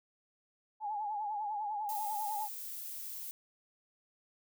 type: tone with vibrato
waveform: sine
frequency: 840 Hz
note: G#5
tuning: 19 cents sharp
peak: -34 dBFS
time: 0.8-2.49 s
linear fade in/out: 50 ms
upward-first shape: triangle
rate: 10 Hz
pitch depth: 84 cents each way
type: noise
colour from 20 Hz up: violet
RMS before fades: -43 dBFS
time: 1.89-3.31 s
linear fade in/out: 0 ms
effects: none